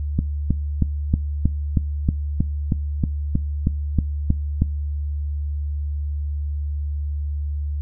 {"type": "click train", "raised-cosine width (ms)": 5, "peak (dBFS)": -5, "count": 15, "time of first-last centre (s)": [0.19, 4.62], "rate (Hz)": 3.16, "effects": ["noise-tail reverb RT60 0.3 s tail -22 dB re dry", "added 73 Hz sine -22 dBFS peak until 7.81 s"]}